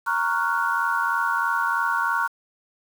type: chord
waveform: sine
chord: Gb major seventh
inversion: first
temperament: equal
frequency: 932.3 / 1108.7 / 1396.9 / 1480 Hz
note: Bb5 / Db6 / F6 / Gb6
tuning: 0 / 0 / 0 / 0 cents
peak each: -26 dBFS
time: 0.06-2.28 s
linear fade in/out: 20 ms
effects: 7-bit